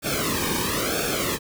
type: noise with flanger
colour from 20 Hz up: pink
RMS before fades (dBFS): -25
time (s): 0.02-1.39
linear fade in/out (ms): 50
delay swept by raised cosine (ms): 1 to 1.5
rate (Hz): 1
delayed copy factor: -0.9
effects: none